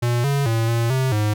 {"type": "tone with pitch steps", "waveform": "square", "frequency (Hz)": [120, 140.6, 113.7, 116.2, 131.2, 105.7], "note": ["B2", "C#3", "A#2", "A#2", "C3", "G#2"], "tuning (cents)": [-49, 25, -43, -5, 5, 31], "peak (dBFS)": -18, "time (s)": [0.02, 1.34], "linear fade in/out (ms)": 10, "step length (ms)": 220, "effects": []}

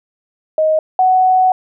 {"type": "tone pair in turn", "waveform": "sine", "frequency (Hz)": [626, 744.4], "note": ["D#5", "F#5"], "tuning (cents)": [10, 10], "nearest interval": "minor third", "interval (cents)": 300, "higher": "second", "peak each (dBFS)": [-10, -8], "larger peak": "second", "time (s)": [[0.58, 0.79], [0.99, 1.52]], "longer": "second", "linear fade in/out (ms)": 2, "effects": []}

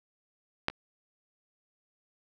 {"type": "clicks", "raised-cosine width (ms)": 0.3, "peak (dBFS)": [-10, -29], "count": 2, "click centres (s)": [0.684, 0.7], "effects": []}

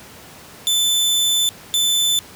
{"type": "tone bursts at uneven times", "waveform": "sawtooth", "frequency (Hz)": 3520, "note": "A7", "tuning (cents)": 0, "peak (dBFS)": -12, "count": 2, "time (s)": [[0.67, 1.49], [1.74, 2.19]], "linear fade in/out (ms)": 0, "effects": ["pink hiss -41 dBFS RMS until 2.35 s", "high-pass 80 Hz 12 dB/octave"]}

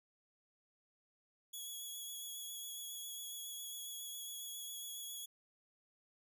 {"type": "tone with vibrato", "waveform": "10% pulse", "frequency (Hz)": 3360, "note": "G#7", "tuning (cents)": 19, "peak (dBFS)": -37, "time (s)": [1.53, 5.26], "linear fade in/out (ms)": 10, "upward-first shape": "sine", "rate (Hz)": 7.3, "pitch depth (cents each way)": 15, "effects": []}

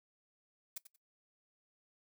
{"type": "noise with echo", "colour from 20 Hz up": "blue", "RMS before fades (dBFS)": -41, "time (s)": [0.76, 0.78], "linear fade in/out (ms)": 5, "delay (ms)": 91, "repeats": 2, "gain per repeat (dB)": -13, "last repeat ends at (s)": 0.962, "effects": ["noise-tail reverb RT60 0.1 s tail -18 dB re dry"]}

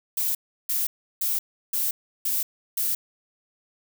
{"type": "noise bursts", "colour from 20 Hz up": "violet", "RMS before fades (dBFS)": -25, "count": 6, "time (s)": [0.17, 2.95], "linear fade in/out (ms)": 5, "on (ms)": 180, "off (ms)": 340, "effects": []}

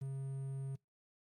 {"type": "tone with quantisation", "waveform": "triangle", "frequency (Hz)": 135.5, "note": "C#3", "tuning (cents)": -39, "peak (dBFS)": -36, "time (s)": [0.01, 0.76], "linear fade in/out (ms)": 10, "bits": 11, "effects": ["noise-tail reverb RT60 0.2 s tail -25 dB re dry", "MP3 64 kbps"]}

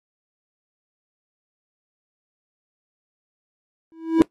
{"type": "tone with exponential growth", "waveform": "triangle", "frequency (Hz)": 325.7, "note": "E4", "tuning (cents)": -21, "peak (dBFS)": -6, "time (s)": [3.92, 4.22], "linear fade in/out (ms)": 0, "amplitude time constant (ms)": 64, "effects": ["noise-tail reverb RT60 0.1 s tail -18 dB re dry", "AAC 32 kbps"]}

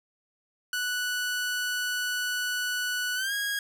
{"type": "tone with pitch glide", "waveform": "sawtooth", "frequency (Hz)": [1480, 1642.2], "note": ["F#6", "G#6"], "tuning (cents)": [0, -20], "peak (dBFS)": -24, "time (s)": [0.73, 3.59], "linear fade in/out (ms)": 2, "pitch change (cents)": 180, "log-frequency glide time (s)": [3.15, 3.33], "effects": ["11-bit"]}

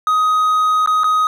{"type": "tone with dropouts", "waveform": "triangle", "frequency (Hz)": 1255, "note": "D#6", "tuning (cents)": 15, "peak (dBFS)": -10, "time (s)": [0.07, 1.27], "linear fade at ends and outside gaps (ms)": 1, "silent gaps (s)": [[0.861, 0.874], [1.035, 1.042]], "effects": []}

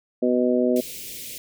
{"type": "harmonic tone", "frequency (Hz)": 124.3, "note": "B2", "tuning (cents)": 12, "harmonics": [2, 3, 4, 5], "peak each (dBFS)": [-21, -23, -24, -25], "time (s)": [0.22, 0.81], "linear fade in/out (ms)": 10}
{"type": "band-stop noise", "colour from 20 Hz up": "white", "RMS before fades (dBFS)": -36, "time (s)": [0.76, 1.38], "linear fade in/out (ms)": 2, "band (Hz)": [560, 2100], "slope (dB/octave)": 48}
{"effects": []}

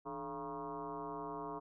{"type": "tone with frequency modulation", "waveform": "sine", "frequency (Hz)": 690, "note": "F5", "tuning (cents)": -21, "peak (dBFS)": -40, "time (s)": [0.05, 1.6], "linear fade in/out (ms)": 20, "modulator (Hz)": 131, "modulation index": 3.5, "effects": []}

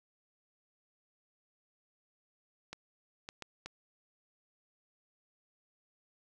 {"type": "clicks", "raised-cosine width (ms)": 0.2, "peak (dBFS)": -25, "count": 4, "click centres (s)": [2.73, 3.289, 3.423, 3.66], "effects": []}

